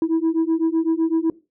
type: beating tone pair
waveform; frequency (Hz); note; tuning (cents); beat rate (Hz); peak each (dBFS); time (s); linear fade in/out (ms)
sine; 321.8 / 329.7; E4 / E4; -42 / 0; 7.9; -18; 0.02-1.3; 2
effects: noise-tail reverb RT60 0.3 s tail -21 dB re dry + tanh soft clip ceiling -14 dBFS